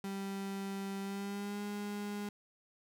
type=tone with pitch glide; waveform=35% pulse; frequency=196 to 205.3 Hz; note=G3 to G#3; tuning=0 to -20 cents; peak=-36 dBFS; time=0.04-2.29 s; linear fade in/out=2 ms; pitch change=+80 cents; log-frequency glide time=1.01-1.62 s; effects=none